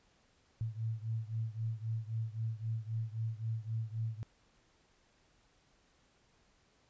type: beating tone pair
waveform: sine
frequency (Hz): 110.7 / 114.5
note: A2 / A#2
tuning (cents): +11 / -31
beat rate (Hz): 3.8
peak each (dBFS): -37 / -39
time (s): 0.61-4.23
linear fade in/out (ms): 0
effects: pink hiss -70 dBFS RMS until 6.89 s + resampled to 16000 Hz